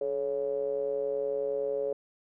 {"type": "ring-modulated tone", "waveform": "triangle", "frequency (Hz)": 65.41, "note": "C2", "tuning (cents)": 0, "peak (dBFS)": -23, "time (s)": [0.01, 1.93], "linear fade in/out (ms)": 5, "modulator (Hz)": 492, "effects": []}